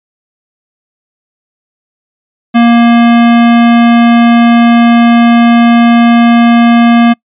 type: tone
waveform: square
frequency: 234.9 Hz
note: A#3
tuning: 13 cents sharp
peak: -3 dBFS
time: 2.54-7.14 s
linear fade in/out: 20 ms
effects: noise-tail reverb RT60 0.1 s tail -26 dB re dry + resampled to 8000 Hz